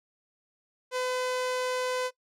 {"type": "tone", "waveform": "sawtooth", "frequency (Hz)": 506, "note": "B4", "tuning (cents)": 42, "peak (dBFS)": -24, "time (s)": [0.91, 2.11], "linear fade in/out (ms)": 50, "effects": ["noise-tail reverb RT60 0.1 s tail -19 dB re dry", "low-pass 9000 Hz 12 dB/octave"]}